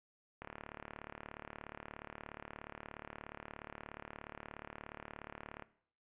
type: click train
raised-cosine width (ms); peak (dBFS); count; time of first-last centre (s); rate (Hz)
0.5; -30; 193; 0.42-5.623; 36.9
effects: noise-tail reverb RT60 0.6 s tail -18 dB re dry + resampled to 8000 Hz